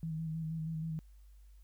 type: tone with vibrato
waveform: sine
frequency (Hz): 160.3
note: E3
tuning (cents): -48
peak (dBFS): -35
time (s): 0.03-0.99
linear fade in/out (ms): 0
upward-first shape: square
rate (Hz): 6.3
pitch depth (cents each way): 26
effects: added 50 Hz sine -54 dBFS peak until 1.63 s + white hiss -75 dBFS RMS until 1.63 s